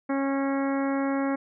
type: harmonic tone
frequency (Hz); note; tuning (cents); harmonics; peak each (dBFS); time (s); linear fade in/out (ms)
274.2; C#4; -19; 1 / 2 / 3 / 4 / 5 / 6 / 7 / 8; -25 / -31 / -35 / -37 / -39 / -41 / -42 / -43; 0.09-1.36; 10
effects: none